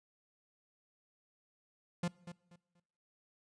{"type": "tone with echo", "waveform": "45% pulse", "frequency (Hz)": 174.61, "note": "F3", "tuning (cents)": 0, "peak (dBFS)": -32, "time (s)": [2.03, 2.08], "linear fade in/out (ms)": 5, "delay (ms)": 240, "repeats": 3, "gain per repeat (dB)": -12, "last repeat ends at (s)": 2.8, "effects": ["noise-tail reverb RT60 0.9 s tail -23 dB re dry", "resampled to 22050 Hz"]}